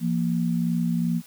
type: tone pair together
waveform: sine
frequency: 170.74 / 233.4 Hz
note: F3 / A#3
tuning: -39 / +2 cents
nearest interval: perfect fourth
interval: 541 cents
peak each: -23 / -25 dBFS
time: 0-1.22 s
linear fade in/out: 50 ms
effects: white hiss -50 dBFS RMS until 1.26 s